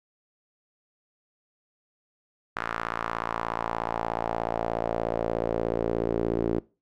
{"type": "tone with band-pass filter sweep", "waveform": "sawtooth", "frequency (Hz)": 56.8, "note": "A#1", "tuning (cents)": -44, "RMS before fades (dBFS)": -29, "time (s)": [2.56, 6.6], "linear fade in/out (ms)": 5, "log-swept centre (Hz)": [1400, 360], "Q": 2.5, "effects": ["noise-tail reverb RT60 0.3 s tail -22 dB re dry"]}